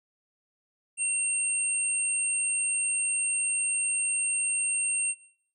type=tone pair together; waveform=sine; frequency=2729 / 8664 Hz; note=F7 / C#9; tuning=-41 / -41 cents; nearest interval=octave + minor sixth; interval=2000 cents; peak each=-32 / -26 dBFS; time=0.97-5.15 s; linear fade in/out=50 ms; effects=noise-tail reverb RT60 0.6 s tail -18 dB re dry